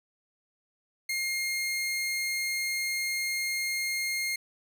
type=tone; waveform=sawtooth; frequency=2130 Hz; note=C7; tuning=30 cents sharp; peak=-25 dBFS; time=1.09-4.36 s; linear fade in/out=5 ms; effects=none